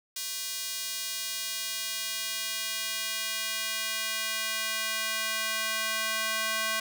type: tone with high-pass filter sweep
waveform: square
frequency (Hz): 220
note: A3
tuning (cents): 0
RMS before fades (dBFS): -32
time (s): 0.16-6.8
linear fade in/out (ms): 5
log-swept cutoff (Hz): 4500 to 1400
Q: 0.84
effects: none